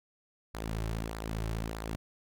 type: tone with flanger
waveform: sawtooth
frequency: 55 Hz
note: A1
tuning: in tune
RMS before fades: -36 dBFS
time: 0.54-1.96 s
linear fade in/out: 10 ms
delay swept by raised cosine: 0.32 to 4.22 ms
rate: 1.6 Hz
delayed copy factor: -0.55
effects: none